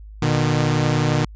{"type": "tone pair together", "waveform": "sawtooth", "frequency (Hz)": [120.59, 151.7], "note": ["B2", "D#3"], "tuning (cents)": [-41, -44], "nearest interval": "major third", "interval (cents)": 397, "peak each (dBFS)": [-16, -15], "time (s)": [0.22, 1.25], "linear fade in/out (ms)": 5, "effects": ["added 52 Hz sine -36 dBFS peak until 1.35 s", "resampled to 16000 Hz"]}